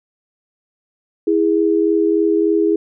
sine tone pair together, 328 / 411.4 Hz, E4 / G#4, -9 / -16 cents, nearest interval major third, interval 393 cents, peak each -15 dBFS, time 1.27-2.76 s, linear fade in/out 5 ms, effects none

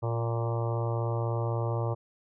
harmonic tone with a mistuned harmonic, 116 Hz, A#2, 8 cents flat, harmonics 1 / 3 / 4 / 5 / 6 / 7 / 8 / 9 / 10, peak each -28 / -38 / -37 / -37 / -43 / -42 / -42 / -44 / -44 dBFS, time 0.02-1.95 s, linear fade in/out 20 ms, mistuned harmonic 3, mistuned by +16 cents, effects none

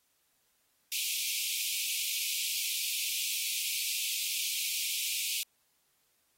pink high-pass noise, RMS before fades -34 dBFS, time 0.92-5.43 s, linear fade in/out 0 ms, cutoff 2300 Hz, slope 96 dB/octave, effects white hiss -73 dBFS RMS until 6.37 s + AAC 48 kbps

